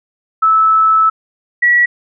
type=tone pair in turn; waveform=sine; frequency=1307 / 1932.4 Hz; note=E6 / B6; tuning=-15 / -38 cents; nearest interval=perfect fifth; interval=677 cents; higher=second; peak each=-7 dBFS; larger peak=neither; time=0.42-1.1 / 1.62-1.86 s; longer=first; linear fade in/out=10 ms; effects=none